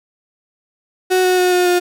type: tone with pitch steps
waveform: 35% pulse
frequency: 370 / 366.4 / 362.8 / 359.3 / 355.7 Hz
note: F#4 / F#4 / F#4 / F4 / F4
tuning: 0 / -17 / -34 / +49 / +32 cents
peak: -10 dBFS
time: 1.1-1.8 s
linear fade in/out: 20 ms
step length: 140 ms
effects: none